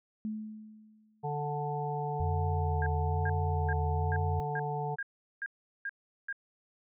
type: tone with exponential decay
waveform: sine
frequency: 215.8 Hz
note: A3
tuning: 33 cents flat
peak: -31 dBFS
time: 0.25-1.31 s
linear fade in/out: 0 ms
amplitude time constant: 230 ms
type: harmonic tone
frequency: 146.83 Hz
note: D3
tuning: in tune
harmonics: 1 / 3 / 5 / 6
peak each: -35 / -38 / -37 / -38 dBFS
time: 1.23-4.96 s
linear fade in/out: 20 ms
type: tone with vibrato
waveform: sine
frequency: 85.7 Hz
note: F2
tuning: 32 cents flat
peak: -29 dBFS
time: 2.2-4.4 s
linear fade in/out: 0 ms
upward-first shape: sine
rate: 1.1 Hz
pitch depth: 77 cents each way
type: tone bursts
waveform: sine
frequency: 1617 Hz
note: G#6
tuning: 47 cents flat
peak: -33 dBFS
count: 9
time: 2.82-6.327 s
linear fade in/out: 2 ms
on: 43 ms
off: 390 ms
effects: none